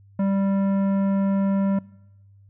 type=tone with tanh clipping; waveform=sine; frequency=196 Hz; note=G3; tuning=in tune; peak=-21 dBFS; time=0.19-1.79 s; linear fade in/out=5 ms; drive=13 dB; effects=noise-tail reverb RT60 1.0 s tail -23 dB re dry + added 99 Hz sine -49 dBFS peak until 2.49 s